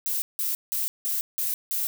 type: noise bursts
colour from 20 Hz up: violet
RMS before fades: -27 dBFS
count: 6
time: 0.06-1.87 s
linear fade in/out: 0 ms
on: 160 ms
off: 170 ms
effects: none